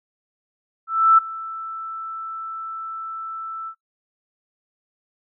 sine tone with ADSR envelope, 1324 Hz, E6, 7 cents sharp, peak -8 dBFS, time 0.87-3.75 s, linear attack 310 ms, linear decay 11 ms, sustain -20 dB, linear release 74 ms, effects noise-tail reverb RT60 0.1 s tail -19 dB re dry

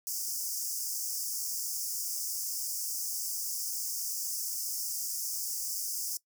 pink high-pass noise, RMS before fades -35 dBFS, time 0.07-6.17 s, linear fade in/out 0 ms, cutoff 5000 Hz, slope 96 dB/octave, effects noise-tail reverb RT60 0.1 s tail -20 dB re dry

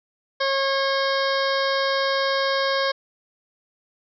harmonic tone with a mistuned harmonic, 544 Hz, C#5, 33 cents flat, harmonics 1 / 2 / 3 / 4 / 6 / 7 / 8 / 9 / 10, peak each -23 / -26 / -27 / -33 / -32 / -33 / -34 / -33 / -37 dBFS, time 0.4-2.92 s, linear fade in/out 10 ms, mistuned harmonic 6, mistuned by -36 cents, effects none

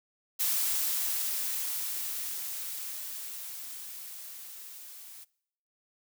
blue noise with level ramp, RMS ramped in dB -28 to -48 dBFS, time 0.39-5.25 s, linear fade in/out 20 ms, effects noise-tail reverb RT60 0.7 s tail -23 dB re dry

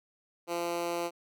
10% pulse tone with high-pass filter, 171.7 Hz, F3, 29 cents flat, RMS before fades -33 dBFS, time 0.47-1.11 s, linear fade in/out 50 ms, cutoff 380 Hz, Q 1.6, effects none

